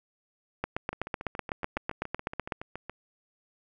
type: two click trains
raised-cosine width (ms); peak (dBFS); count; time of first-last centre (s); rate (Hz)
0.5; -14 / -22; 16 / 15; 0.64-2.522 / 0.93-2.896; 7.97 / 7.12
effects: none